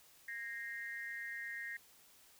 sine tone with amplitude modulation, 1864.7 Hz, A#6, in tune, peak -37 dBFS, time 0.28-1.77 s, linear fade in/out 5 ms, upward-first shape sine, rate 228 Hz, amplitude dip 100%, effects white hiss -64 dBFS RMS until 2.39 s

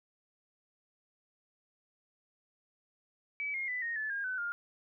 sine tone with pitch steps, 2290 / 2137 / 1993.6 / 1860.1 / 1735.5 / 1619.3 / 1510.8 / 1409.7 Hz, D7 / C7 / B6 / A#6 / A6 / G#6 / F#6 / F6, -44 / +36 / +16 / -4 / -24 / -44 / +36 / +16 cents, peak -33 dBFS, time 3.4-4.52 s, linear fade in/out 0 ms, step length 140 ms, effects none

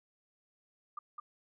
sine tone with echo, 1200 Hz, D6, 37 cents sharp, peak -38 dBFS, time 0.97-0.99 s, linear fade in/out 5 ms, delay 210 ms, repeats 1, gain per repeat -2 dB, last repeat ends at 1.2 s, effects none

